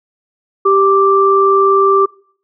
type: tone pair together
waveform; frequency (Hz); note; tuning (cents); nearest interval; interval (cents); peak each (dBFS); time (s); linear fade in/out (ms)
sine; 392 / 1174.7; G4 / D6; 0 / 0; octave + perfect fifth; 1900; -10; 0.65-2.06; 10
effects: noise-tail reverb RT60 0.6 s tail -26 dB re dry